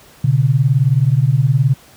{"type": "beating tone pair", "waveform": "sine", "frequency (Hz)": [123.47, 142.47], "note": ["B2", "C#3"], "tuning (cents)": [0, 48], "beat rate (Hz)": 19, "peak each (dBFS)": -13, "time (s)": [0.24, 1.74], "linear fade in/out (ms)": 5, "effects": ["pink hiss -45 dBFS RMS until 1.96 s", "high-pass 60 Hz 12 dB/octave"]}